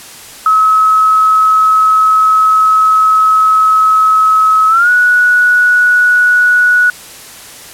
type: tone with pitch glide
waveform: sine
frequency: 1285 to 1467.6 Hz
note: E6 to F#6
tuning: -45 to -15 cents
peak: -5 dBFS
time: 0.46-6.9 s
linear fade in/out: 2 ms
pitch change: +230 cents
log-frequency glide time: 4.68-4.9 s
effects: white hiss -32 dBFS RMS until 7.73 s + low-pass 12000 Hz 12 dB/octave